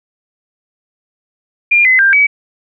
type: tone with pitch steps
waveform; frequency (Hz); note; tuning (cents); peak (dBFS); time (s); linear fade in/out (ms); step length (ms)
sine; 2403 / 2036 / 1588 / 2277; D7 / C7 / G6 / C#7; +39 / -48 / +22 / +46; -6; 1.71-2.27; 10; 140
effects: none